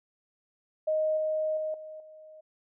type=tone with level steps; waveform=sine; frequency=623 Hz; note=D#5; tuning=2 cents sharp; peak=-24 / -26 / -29 / -40 / -47 dBFS; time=0.87-2.41 s; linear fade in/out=10 ms; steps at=1.17 / 1.57 / 1.74 / 2 s; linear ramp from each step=2 ms; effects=none